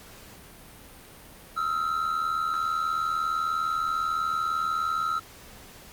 triangle ring-modulated tone, 1318.5 Hz, E6, in tune, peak -20 dBFS, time 1.56-5.2 s, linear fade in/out 20 ms, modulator 40 Hz, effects pink hiss -48 dBFS RMS until 5.92 s + Opus 48 kbps

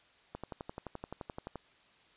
click train, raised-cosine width 1 ms, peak -26 dBFS, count 15, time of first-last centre 0.35-1.557 s, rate 11.6 Hz, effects white hiss -64 dBFS RMS until 2.16 s + resampled to 8000 Hz

